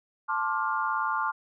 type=chord; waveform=sine; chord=D minor seventh; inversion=second; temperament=just; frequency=881 / 1057.2 / 1174.7 / 1409.6 Hz; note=A5 / C6 / D6 / F6; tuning=+2 / +18 / 0 / +16 cents; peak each=-31 dBFS; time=0.28-1.32 s; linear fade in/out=20 ms; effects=none